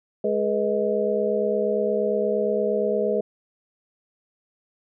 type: tone cluster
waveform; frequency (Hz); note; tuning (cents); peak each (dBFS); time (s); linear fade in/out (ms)
sine; 209.4 / 418.2 / 486.8 / 630; G#3 / G#4 / B4 / D#5; +15 / +12 / -25 / +21; -29 / -24 / -25 / -26; 0.24-3.21; 5
effects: none